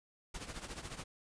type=noise with tremolo; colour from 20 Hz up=pink; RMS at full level=-42 dBFS; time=0.34-1.04 s; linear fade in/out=5 ms; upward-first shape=triangle; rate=14 Hz; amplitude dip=80%; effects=resampled to 22050 Hz